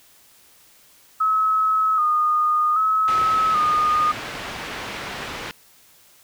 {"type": "tone with vibrato", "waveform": "sine", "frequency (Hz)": 1257, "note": "D#6", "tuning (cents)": 17, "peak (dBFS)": -16, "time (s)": [1.2, 4.12], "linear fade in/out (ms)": 10, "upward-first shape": "square", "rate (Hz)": 0.64, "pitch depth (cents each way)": 41}
{"type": "low-pass noise", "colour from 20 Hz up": "white", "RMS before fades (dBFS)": -32, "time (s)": [3.08, 5.51], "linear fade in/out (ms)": 0, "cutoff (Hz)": 2500, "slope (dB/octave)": 12}
{"effects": ["white hiss -53 dBFS RMS until 6.23 s"]}